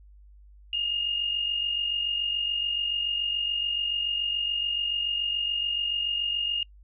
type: tone pair together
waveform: sine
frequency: 2794 / 2841 Hz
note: F7 / F7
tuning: 0 / +29 cents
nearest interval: unison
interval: 29 cents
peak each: -34 / -26 dBFS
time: 0.73-6.63 s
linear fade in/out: 2 ms
effects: noise-tail reverb RT60 0.1 s tail -26 dB re dry + added 50 Hz sine -49 dBFS peak until 6.83 s